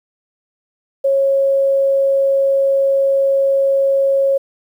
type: tone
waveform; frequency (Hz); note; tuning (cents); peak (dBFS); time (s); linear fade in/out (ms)
sine; 547; C#5; -23; -11; 1.04-4.38; 10
effects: 8-bit